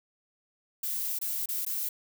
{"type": "noise with dropouts", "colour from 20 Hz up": "violet", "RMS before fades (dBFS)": -32, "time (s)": [0.83, 1.89], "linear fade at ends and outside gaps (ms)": 5, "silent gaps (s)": [[1.188, 1.213], [1.459, 1.487], [1.651, 1.664]], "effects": []}